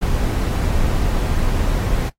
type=noise; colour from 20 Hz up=brown; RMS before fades=-18 dBFS; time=0.01-2.1 s; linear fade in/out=20 ms; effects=noise-tail reverb RT60 0.1 s tail -17 dB re dry + AAC 48 kbps